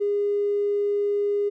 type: tone with tanh clipping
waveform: triangle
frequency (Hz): 408.3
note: G#4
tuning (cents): -29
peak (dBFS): -20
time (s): 0-1.5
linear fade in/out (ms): 20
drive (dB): 2
effects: none